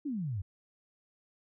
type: exponential sweep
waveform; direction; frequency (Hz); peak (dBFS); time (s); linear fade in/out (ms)
sine; down; 311.1 to 87.3; -32; 0.05-0.42; 10
effects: none